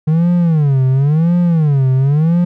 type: tone with vibrato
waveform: triangle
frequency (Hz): 151.4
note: D#3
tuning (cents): -47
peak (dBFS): -7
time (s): 0.07-2.45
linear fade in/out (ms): 10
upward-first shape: sine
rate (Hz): 0.95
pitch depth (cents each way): 260
effects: none